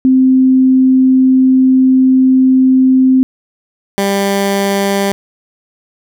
sine / 15% pulse tone pair in turn, 260.2 / 198.22 Hz, C4 / G3, -9 / +20 cents, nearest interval perfect fourth, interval 471 cents, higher first, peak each -5 dBFS, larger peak neither, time 0.05-3.23 / 3.98-5.12 s, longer first, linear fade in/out 0 ms, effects none

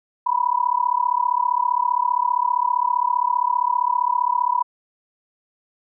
sine tone with amplitude modulation, 981 Hz, B5, 12 cents flat, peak -13 dBFS, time 0.26-4.63 s, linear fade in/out 10 ms, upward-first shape sine, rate 35.2 Hz, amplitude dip 95%, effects none

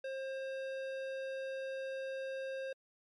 sine tone with hard clipping, 533 Hz, C5, 32 cents sharp, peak -40 dBFS, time 0.04-2.73 s, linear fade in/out 5 ms, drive 13 dB, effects MP3 48 kbps

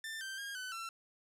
sawtooth tone with pitch steps, 1784 / 1563 / 1622 / 1508 / 1347 Hz, A6 / G6 / G#6 / F#6 / E6, +23 / -6 / -41 / +32 / +37 cents, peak -37 dBFS, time 0.04-0.89 s, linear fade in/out 2 ms, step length 170 ms, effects low-pass 12000 Hz 12 dB/octave

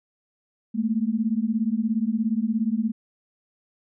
sine beating tone pair, 213.7 / 230.7 Hz, G#3 / A#3, +50 / -18 cents, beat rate 17 Hz, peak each -24 / -24 dBFS, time 0.74-2.92 s, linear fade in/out 20 ms, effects none

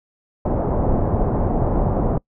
pink low-pass noise, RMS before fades -19 dBFS, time 0.45-2.18 s, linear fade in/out 5 ms, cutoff 840 Hz, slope 24 dB/octave, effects noise-tail reverb RT60 0.1 s tail -25 dB re dry

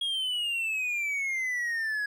triangle exponential sweep, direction down, 3300 to 1661.2 Hz, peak -26 dBFS, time 0.01-2.06 s, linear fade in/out 5 ms, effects none

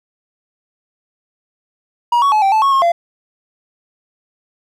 triangle tone with pitch steps, 955 / 1118 / 856 / 780 / 873 / 1101 / 1078 / 685 Hz, A#5 / C#6 / A5 / G5 / A5 / C#6 / C#6 / F5, +42 / +14 / -48 / -9 / -14 / -12 / -49 / -34 cents, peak -8 dBFS, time 2.12-2.92 s, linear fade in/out 5 ms, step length 100 ms, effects none

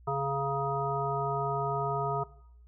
harmonic tone with a mistuned harmonic, 139 Hz, C#3, 5 cents sharp, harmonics 1 / 3 / 5 / 7 / 9, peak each -34 / -34 / -34 / -34 / -34 dBFS, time 0.07-2.24 s, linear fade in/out 10 ms, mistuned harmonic 7, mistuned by -44 cents, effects noise-tail reverb RT60 0.7 s tail -19 dB re dry + added 60 Hz sine -52 dBFS peak until 2.67 s

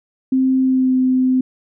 sine tone with pitch glide, 261.6 to 257.3 Hz, C4 to C4, 0 to -29 cents, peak -12 dBFS, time 0.32-1.41 s, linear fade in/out 5 ms, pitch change -29 cents, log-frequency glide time 0.6-0.96 s, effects none

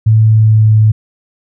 sine tone with pitch glide, 110 to 108.49 Hz, A2 to A2, 0 to -24 cents, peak -4 dBFS, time 0.06-0.92 s, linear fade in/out 10 ms, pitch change -24 cents, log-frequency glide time 0.22-0.73 s, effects none

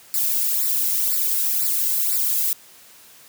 violet noise with flanger, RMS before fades -21 dBFS, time 0.14-2.53 s, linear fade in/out 0 ms, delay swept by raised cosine 0.31 to 1.71 ms, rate 2 Hz, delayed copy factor -0.95, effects white hiss -48 dBFS RMS until 3.28 s + high-pass 100 Hz 12 dB/octave

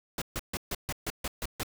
pink noise bursts, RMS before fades -33 dBFS, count 9, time 0.18-1.633 s, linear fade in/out 2 ms, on 37 ms, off 140 ms, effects none

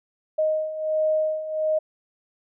sine beating tone pair, 622 / 623.4 Hz, D#5 / D#5, -1 / +3 cents, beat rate 1.4 Hz, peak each -27 / -22 dBFS, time 0.38-1.79 s, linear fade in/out 10 ms, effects none

